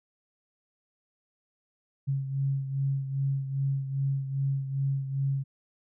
sine beating tone pair, 136.5 / 139 Hz, C#3 / C#3, -26 / +5 cents, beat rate 2.5 Hz, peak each -27 / -34 dBFS, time 2.07-5.44 s, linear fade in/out 20 ms, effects none

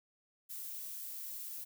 violet noise, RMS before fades -44 dBFS, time 0.49-1.65 s, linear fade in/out 20 ms, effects none

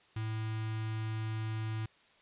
square tone with notch filter, 110 Hz, A2, in tune, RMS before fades -36 dBFS, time 0.16-1.86 s, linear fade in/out 5 ms, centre 520 Hz, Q 0.8, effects white hiss -64 dBFS RMS until 2.21 s + resampled to 8000 Hz

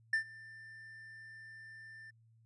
triangle tone with ADSR envelope, 1783 Hz, A6, 22 cents sharp, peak -25 dBFS, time 0.13-2.11 s, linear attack 4 ms, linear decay 100 ms, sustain -23 dB, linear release 13 ms, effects added 113 Hz sine -63 dBFS peak until 2.45 s + resampled to 24000 Hz

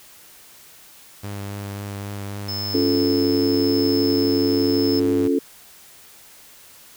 sawtooth tone with vibrato, 100.8 Hz, G2, 49 cents sharp, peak -25 dBFS, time 1.23-5.28 s, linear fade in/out 10 ms, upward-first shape sine, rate 3.7 Hz, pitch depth 15 cents each way
square tone with tremolo, 5240 Hz, E8, 11 cents flat, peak -26 dBFS, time 2.48-5 s, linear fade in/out 10 ms, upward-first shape sine, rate 0.85 Hz, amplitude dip 25%
sine chord, Db augmented, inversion none, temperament equal, 277.2 / 349.2 / 440 Hz, Db4 / F4 / A4, 0 / 0 / 0 cents, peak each -19 / -23 / -22 dBFS, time 2.74-5.39 s, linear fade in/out 5 ms
effects white hiss -47 dBFS RMS until 6.96 s

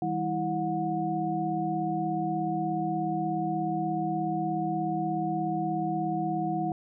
sine tone cluster, 160.7 / 197.4 / 326.7 / 727 Hz, E3 / G3 / E4 / F#5, -44 / +12 / -15 / -31 cents, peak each -34 / -35 / -31 / -30 dBFS, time 0.02-6.72 s, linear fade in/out 2 ms, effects none

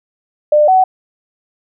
sine tone pair in turn, 599 / 750.9 Hz, D5 / F#5, +34 / +25 cents, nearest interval major third, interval 391 cents, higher second, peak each -6 dBFS, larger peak neither, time 0.52-0.68 / 0.68-0.84 s, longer neither, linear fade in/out 5 ms, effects none

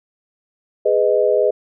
sine chord, G# minor, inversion none, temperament equal with one note detuned, 415.3 / 499.6 / 622.3 Hz, G#4 / B4 / D#5, 0 / +20 / 0 cents, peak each -17 dBFS, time 0.85-1.51 s, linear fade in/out 10 ms, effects none

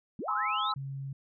sine linear sweep, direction up, 155.56 to 4030 Hz, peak -34 dBFS, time 0.19-0.72 s, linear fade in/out 2 ms
sine chord, Ab augmented, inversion none, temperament just, 830.6 / 1038.3 / 1297.8 Hz, Ab5 / C6 / E6, 0 / -14 / -27 cents, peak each -36 / -34 / -30 dBFS, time 0.28-0.74 s, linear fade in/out 5 ms
sine tone, 136.7 Hz, C#3, 24 cents flat, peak -35 dBFS, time 0.76-1.13 s, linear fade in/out 5 ms
effects none

